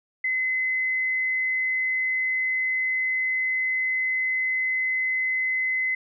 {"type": "tone", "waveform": "sine", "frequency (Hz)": 2040, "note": "C7", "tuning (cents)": -44, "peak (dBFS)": -22, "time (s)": [0.24, 5.95], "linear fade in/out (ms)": 5, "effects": []}